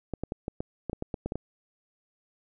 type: clicks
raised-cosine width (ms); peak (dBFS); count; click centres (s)
2; -18; 12; 0.137 / 0.236 / 0.321 / 0.481 / 0.605 / 0.897 / 0.931 / 1.024 / 1.142 / 1.26 / 1.321 / 1.356
effects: none